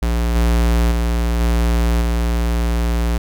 square tone with level steps, 58.27 Hz, A#1, in tune, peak -16 / -13 / -16 / -14 / -16 dBFS, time 0.02-3.18 s, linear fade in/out 5 ms, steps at 0.35 / 0.91 / 1.4 / 2.01 s, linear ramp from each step 10 ms, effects none

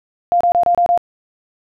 sine tone bursts, 698.5 Hz, F5, in tune, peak -10 dBFS, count 6, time 0.32-0.976 s, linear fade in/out 0 ms, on 86 ms, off 28 ms, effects none

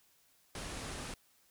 pink low-pass noise, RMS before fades -43 dBFS, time 0.55-1.14 s, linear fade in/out 2 ms, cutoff 11000 Hz, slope 96 dB/octave, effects white hiss -69 dBFS RMS until 1.5 s

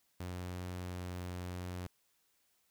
sawtooth tone, 89.9 Hz, F#2, 49 cents flat, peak -36 dBFS, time 0.2-1.87 s, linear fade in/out 5 ms, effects white hiss -75 dBFS RMS until 2.7 s

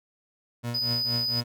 30% pulse tone with tremolo, 119.2 Hz, A#2, 39 cents sharp, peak -25 dBFS, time 0.63-1.44 s, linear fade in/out 20 ms, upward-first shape triangle, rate 4.3 Hz, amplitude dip 95%
triangle tone, 4978 Hz, D#8, in tune, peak -24 dBFS, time 0.74-1.41 s, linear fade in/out 10 ms
effects none

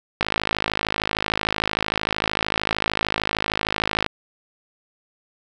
click train, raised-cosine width 0.3 ms, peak -4 dBFS, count 206, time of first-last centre 0.21-4.063 s, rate 53.2 Hz, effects none

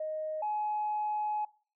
sine tone pair in turn, 622.3 / 845.2 Hz, D#5 / G#5, 0 / +30 cents, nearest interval perfect fourth, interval 530 cents, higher second, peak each -32 / -29 dBFS, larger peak second, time 0-0.42 / 0.42-1.45 s, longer second, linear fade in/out 5 ms, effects noise-tail reverb RT60 0.4 s tail -21 dB re dry + tanh soft clip ceiling -25 dBFS

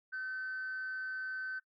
sine tone with amplitude modulation, 1527 Hz, G6, 46 cents flat, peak -34 dBFS, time 0.12-1.6 s, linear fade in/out 20 ms, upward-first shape sine, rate 258 Hz, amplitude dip 35%, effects noise-tail reverb RT60 0.1 s tail -20 dB re dry + tanh soft clip ceiling -33 dBFS

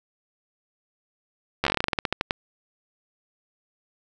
slowing click train, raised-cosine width 0.3 ms, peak -6 dBFS, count 17, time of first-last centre 1.64-2.309 s, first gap 12 ms, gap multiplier 1.15, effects none

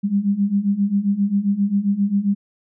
sine beating tone pair, 196.3 / 203.8 Hz, G3 / G#3, +3 / -32 cents, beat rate 7.5 Hz, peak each -21 / -18 dBFS, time 0.03-2.35 s, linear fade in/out 20 ms, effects none

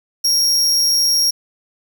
40% pulse tone with amplitude modulation, 5588 Hz, F8, in tune, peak -10 dBFS, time 0.24-1.31 s, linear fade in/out 10 ms, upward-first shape sine, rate 162 Hz, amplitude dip 40%, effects 8-bit

